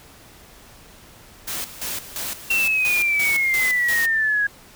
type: noise with tremolo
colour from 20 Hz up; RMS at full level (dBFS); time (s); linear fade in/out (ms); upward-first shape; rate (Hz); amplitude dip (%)
white; -28; 1.47-4.07; 10; square; 2.9; 75
type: exponential sweep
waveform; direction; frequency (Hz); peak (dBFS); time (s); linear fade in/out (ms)
sine; down; 2732 to 1647; -17; 2.5-4.47; 5
effects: pink hiss -47 dBFS RMS until 4.75 s